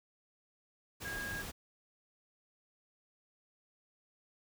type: tone in noise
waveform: sine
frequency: 1633 Hz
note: G#6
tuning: 30 cents flat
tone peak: -39 dBFS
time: 1.04-1.43 s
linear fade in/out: 20 ms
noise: pink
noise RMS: -44 dBFS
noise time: 1-1.52 s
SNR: +2 dB
effects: none